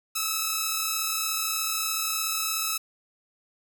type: tone pair together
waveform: 5% pulse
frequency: 1281.7 / 1318.5 Hz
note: E6 / E6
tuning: -49 / 0 cents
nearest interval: unison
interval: 49 cents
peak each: -17 dBFS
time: 0.15-2.78 s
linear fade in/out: 10 ms
effects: none